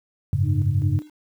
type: chord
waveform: sine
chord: F# suspended second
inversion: none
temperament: equal with one note detuned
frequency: 92.5 / 103.83 / 139.15 Hz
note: F#2 / G#2 / C#3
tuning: 0 / 0 / +7 cents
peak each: -22 / -21 / -23 dBFS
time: 0.33-0.99 s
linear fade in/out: 0 ms
type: tone with tremolo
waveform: sine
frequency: 303.1 Hz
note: D#4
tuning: 45 cents flat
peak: -31 dBFS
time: 0.42-1.11 s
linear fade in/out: 50 ms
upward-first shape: square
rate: 2.5 Hz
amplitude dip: 70%
effects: high-pass 60 Hz 12 dB/octave + 9-bit